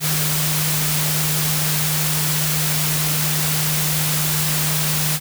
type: tone in noise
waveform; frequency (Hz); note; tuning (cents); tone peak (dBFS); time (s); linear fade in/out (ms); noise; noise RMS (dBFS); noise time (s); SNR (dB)
sine; 152.8; D#3; -31; -22; 0-5.2; 50; white; -21; 0-5.2; -4
effects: none